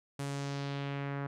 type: tone with low-pass filter sweep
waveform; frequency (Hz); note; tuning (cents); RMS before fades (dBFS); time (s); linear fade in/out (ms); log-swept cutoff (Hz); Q
sawtooth; 140.4; C#3; +22; -37; 0.19-1.27; 5; 10000 to 1500; 1.6
effects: none